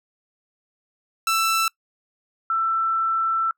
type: tone pair in turn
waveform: sawtooth / sine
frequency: 1329 / 1333.9 Hz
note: E6 / E6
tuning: +14 / +20 cents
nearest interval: unison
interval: 6 cents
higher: second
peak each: -15 / -19 dBFS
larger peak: first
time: 1.27-1.68 / 2.5-3.51 s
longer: second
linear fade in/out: 2 ms
effects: noise-tail reverb RT60 0.1 s tail -24 dB re dry